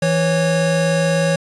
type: tone pair together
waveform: square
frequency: 164.81 / 551 Hz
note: E3 / C#5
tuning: 0 / -11 cents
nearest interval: octave + major sixth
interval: 2089 cents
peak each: -18 dBFS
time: 0.02-1.36 s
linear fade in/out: 5 ms
effects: resampled to 24000 Hz